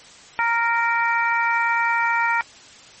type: harmonic tone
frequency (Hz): 464.8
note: A#4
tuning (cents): -5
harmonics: 2 / 3 / 4 / 5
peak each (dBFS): -21 / -23 / -24 / -25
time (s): 0.39-2.41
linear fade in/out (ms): 0
effects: white hiss -45 dBFS RMS until 3 s + MP3 32 kbps